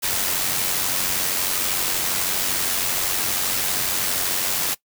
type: noise with amplitude modulation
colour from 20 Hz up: white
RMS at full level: -21 dBFS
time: 0.02-4.75 s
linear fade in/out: 20 ms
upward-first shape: sine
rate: 92.6 Hz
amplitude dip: 40%
effects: noise-tail reverb RT60 0.1 s tail -20 dB re dry